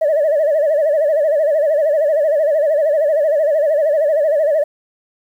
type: tone with vibrato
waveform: sine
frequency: 605 Hz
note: D#5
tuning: 49 cents flat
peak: -10 dBFS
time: 0.01-4.64 s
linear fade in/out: 10 ms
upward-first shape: sine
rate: 13 Hz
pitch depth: 120 cents each way
effects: tanh soft clip ceiling -9 dBFS + 8-bit